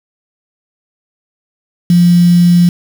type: tone with quantisation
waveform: sine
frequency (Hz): 174.61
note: F3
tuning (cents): 0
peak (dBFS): -4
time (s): 1.9-2.69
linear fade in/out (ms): 2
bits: 4
effects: none